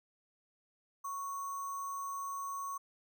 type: tone with sample-and-hold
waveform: sine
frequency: 1108.7 Hz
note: C#6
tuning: in tune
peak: -37 dBFS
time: 1.04-2.78 s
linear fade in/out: 10 ms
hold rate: 7350 Hz
effects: none